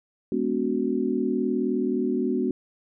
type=chord; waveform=sine; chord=G# half-diminished seventh; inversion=none; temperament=equal with one note detuned; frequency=207.7 / 246.9 / 286.3 / 370 Hz; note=G#3 / B3 / D4 / F#4; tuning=0 / 0 / -44 / 0 cents; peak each=-30 / -26 / -29 / -27 dBFS; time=0.32-2.51 s; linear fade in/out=2 ms; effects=none